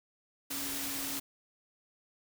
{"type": "tone in noise", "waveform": "sine", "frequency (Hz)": 277.2, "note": "C#4", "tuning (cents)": 0, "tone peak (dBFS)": -43, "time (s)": [0.5, 1.2], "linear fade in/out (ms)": 10, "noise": "white", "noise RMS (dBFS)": -37, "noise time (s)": [0.5, 1.2], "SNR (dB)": -9, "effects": []}